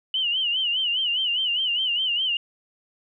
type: tone with vibrato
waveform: sine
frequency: 2960 Hz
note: F#7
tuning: in tune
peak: -21 dBFS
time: 0.14-2.37 s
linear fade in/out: 2 ms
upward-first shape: sine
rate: 4.9 Hz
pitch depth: 110 cents each way
effects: none